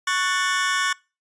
sawtooth chord, F# minor, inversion second, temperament just, 1110 / 1480 / 1776 Hz, C#6 / F#6 / A6, +2 / 0 / +16 cents, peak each -20 / -21 / -22 dBFS, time 0.07-0.93 s, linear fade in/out 5 ms, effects noise-tail reverb RT60 0.3 s tail -24 dB re dry + resampled to 22050 Hz

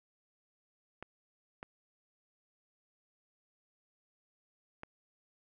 clicks, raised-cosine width 0.5 ms, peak -28 dBFS, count 3, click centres 1.026 / 1.629 / 4.834 s, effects none

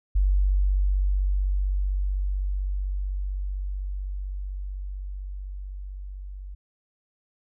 sine tone with level ramp, 47.88 Hz, G1, 40 cents flat, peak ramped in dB -17 to -35 dBFS, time 0.15-6.55 s, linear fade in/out 10 ms, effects none

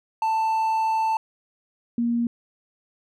triangle / sine tone pair in turn, 886 / 235.8 Hz, A5 / A#3, +12 / +20 cents, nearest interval octave + major seventh, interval 2292 cents, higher first, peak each -18 / -20 dBFS, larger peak first, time 0.22-1.17 / 1.98-2.27 s, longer first, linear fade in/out 2 ms, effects none

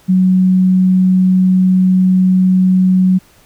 sine tone, 185.5 Hz, F#3, 5 cents sharp, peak -7 dBFS, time 0.08-3.19 s, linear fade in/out 20 ms, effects pink hiss -48 dBFS RMS until 3.45 s

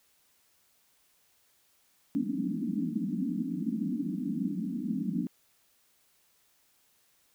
white band-pass noise, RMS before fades -32 dBFS, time 2.15-5.27 s, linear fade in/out 0 ms, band 170 to 300 Hz, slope 96 dB/octave, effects white hiss -68 dBFS RMS until 7.34 s

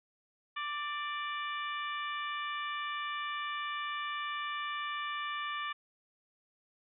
harmonic tone with a mistuned harmonic, 587.3 Hz, D5, in tune, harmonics 2 / 3 / 4 / 5 / 6, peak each -37 / -41 / -43 / -45 / -47 dBFS, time 0.56-5.73 s, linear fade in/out 10 ms, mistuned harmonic 3, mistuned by +17 cents, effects none

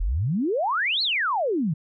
sine exponential two-way sweep, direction up then down, 36.71 to 4435 to 140.9 Hz, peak -21 dBFS, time 0-1.74 s, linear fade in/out 10 ms, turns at 1.02 s, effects none

